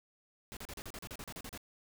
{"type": "noise bursts", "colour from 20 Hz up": "pink", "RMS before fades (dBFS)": -45, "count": 13, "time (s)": [0.52, 1.576], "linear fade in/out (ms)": 0, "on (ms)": 48, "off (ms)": 36, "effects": []}